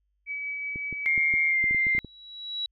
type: tone with tremolo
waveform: sine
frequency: 2284 Hz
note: D7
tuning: 49 cents flat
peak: -29 dBFS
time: 0.26-1.55 s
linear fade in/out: 50 ms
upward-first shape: triangle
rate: 5.4 Hz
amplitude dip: 25%
type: clicks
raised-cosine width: 3 ms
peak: -26 dBFS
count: 11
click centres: 0.759 / 0.927 / 1.178 / 1.339 / 1.641 / 1.71 / 1.747 / 1.868 / 1.95 / 1.982 / 2.047 s
type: tone with pitch glide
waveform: sine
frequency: 2129 to 2096 Hz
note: C7 to C7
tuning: +30 to +2 cents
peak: -21 dBFS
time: 1.06-1.99 s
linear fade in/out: 0 ms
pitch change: -28 cents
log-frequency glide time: 1.46-1.61 s
type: tone with exponential growth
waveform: sine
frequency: 3900 Hz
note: B7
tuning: 23 cents flat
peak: -26 dBFS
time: 1.74-2.66 s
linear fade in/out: 2 ms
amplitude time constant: 200 ms
effects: added 50 Hz sine -70 dBFS peak until 2.71 s